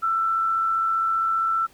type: tone with amplitude modulation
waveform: sine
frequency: 1335 Hz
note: E6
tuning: 22 cents sharp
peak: -18 dBFS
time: 0.02-1.67 s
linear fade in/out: 20 ms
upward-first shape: sine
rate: 95.2 Hz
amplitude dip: 35%
effects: pink hiss -55 dBFS RMS until 1.73 s